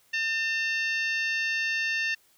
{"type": "harmonic tone", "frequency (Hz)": 900, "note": "A5", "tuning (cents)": 39, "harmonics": [2, 3, 4, 5, 6, 7], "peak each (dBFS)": [-28, -29, -40, -41, -42, -46], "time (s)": [0.13, 2.15], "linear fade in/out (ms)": 10, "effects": ["white hiss -63 dBFS RMS until 2.37 s"]}